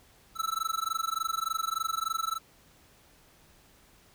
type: tone with amplitude modulation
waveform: square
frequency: 1318.5 Hz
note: E6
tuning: in tune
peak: -26 dBFS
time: 0.35-2.4 s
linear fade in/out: 50 ms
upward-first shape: sine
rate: 23.4 Hz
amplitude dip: 100%
effects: pink hiss -60 dBFS RMS until 4.14 s